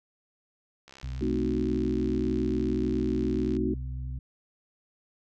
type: click train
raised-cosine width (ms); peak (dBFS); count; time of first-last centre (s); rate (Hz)
0.2; -31; 181; 0.88-3.567; 67
type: harmonic tone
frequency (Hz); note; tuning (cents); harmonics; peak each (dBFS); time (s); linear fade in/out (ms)
63.6; C2; -48; 1 / 2 / 4; -33 / -37 / -51; 1.03-4.19; 5
type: chord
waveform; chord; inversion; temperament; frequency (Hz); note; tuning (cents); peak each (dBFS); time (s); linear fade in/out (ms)
sine; A diminished seventh; none; equal; 220 / 261.6 / 311.1 / 370; A3 / C4 / Eb4 / Gb4; 0 / 0 / 0 / 0; -31; 1.21-3.74; 5
effects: none